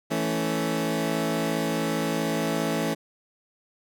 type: chord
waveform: 20% pulse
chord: A major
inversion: second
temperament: equal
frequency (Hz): 164.81 / 220 / 277.2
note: E3 / A3 / C#4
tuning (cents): 0 / 0 / 0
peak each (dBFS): -24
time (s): 0.1-2.95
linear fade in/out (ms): 20
effects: none